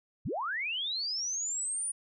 sine linear sweep, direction up, 58.2 to 9610 Hz, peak -31 dBFS, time 0.25-1.92 s, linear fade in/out 10 ms, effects none

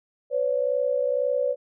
sine tone pair together, 506 / 568 Hz, B4 / C#5, +42 / +42 cents, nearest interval major second, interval 200 cents, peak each -24 dBFS, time 0.3-1.56 s, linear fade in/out 50 ms, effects none

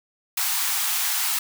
white high-pass noise, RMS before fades -24 dBFS, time 0.37-1.39 s, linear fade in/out 5 ms, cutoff 740 Hz, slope 96 dB/octave, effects none

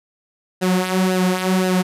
sawtooth tone with flanger, 185 Hz, F#3, in tune, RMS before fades -18 dBFS, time 0.61-1.83 s, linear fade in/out 20 ms, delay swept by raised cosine 0.87 to 5.27 ms, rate 1.9 Hz, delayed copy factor -0.65, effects resampled to 32000 Hz

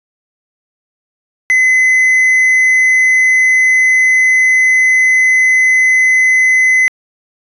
triangle tone, 2033 Hz, B6, 50 cents sharp, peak -5 dBFS, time 1.5-6.88 s, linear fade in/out 0 ms, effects resampled to 24000 Hz

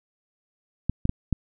clicks, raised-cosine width 5 ms, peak -10 dBFS, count 4, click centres 0.896 / 1.054 / 1.094 / 1.327 s, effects none

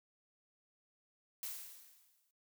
blue noise with exponential decay, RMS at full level -41 dBFS, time 1.43-2.31 s, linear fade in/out 1 ms, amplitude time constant 190 ms, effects noise-tail reverb RT60 0.1 s tail -19 dB re dry

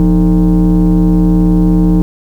sine tone with frequency modulation, 174.61 Hz, F3, in tune, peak -3 dBFS, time 0-2.02 s, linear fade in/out 0 ms, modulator 136 Hz, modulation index 1.1, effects tanh soft clip ceiling -5 dBFS + 7-bit

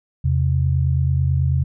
sine tone pair together, 83.7 / 132.87 Hz, E2 / C3, +27 / +27 cents, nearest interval minor sixth, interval 800 cents, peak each -18 dBFS, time 0.24-1.64 s, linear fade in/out 10 ms, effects none

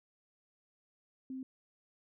sine tone, 261.6 Hz, C4, in tune, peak -39 dBFS, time 1.3-1.43 s, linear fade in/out 2 ms, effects none

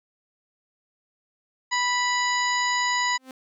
harmonic tone, 985 Hz, B5, 5 cents flat, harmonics 1 / 2 / 3 / 4 / 5 / 7, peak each -25 / -25 / -35 / -33 / -33 / -32 dBFS, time 1.71-3.18 s, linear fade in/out 20 ms
sawtooth tone with exponential growth, 260.5 Hz, C4, 7 cents flat, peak -31 dBFS, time 3.16-3.31 s, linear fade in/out 2 ms, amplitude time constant 31 ms
effects none

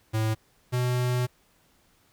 square tone pair in turn, 110 / 124.34 Hz, A2 / B2, 0 / +12 cents, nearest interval major second, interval 212 cents, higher second, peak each -24 dBFS, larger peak neither, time 0.13-0.35 / 0.72-1.27 s, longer second, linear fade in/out 20 ms, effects pink hiss -64 dBFS RMS until 2.12 s

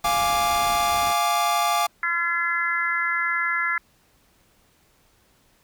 45% pulse chord, D diminished, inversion first, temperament equal, 698.5 / 830.6 / 1174.7 Hz, F5 / Ab5 / D6, 0 / 0 / 0 cents, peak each -24 / -25 / -23 dBFS, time 0.04-1.87 s, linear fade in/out 10 ms
pink noise, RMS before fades -36 dBFS, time 0.04-1.13 s, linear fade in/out 0 ms
harmonic tone, 341.2 Hz, F4, 40 cents flat, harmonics 3 / 4 / 5 / 6, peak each -34 / -26 / -25 / -26 dBFS, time 2.03-3.78 s, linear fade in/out 2 ms
effects pink hiss -61 dBFS RMS until 5.63 s

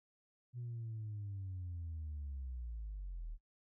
sine linear sweep, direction down, 123.47 to 36.79 Hz, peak -40 dBFS, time 0.53-3.38 s, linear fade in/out 50 ms, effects noise-tail reverb RT60 0.1 s tail -19 dB re dry + tanh soft clip ceiling -38 dBFS

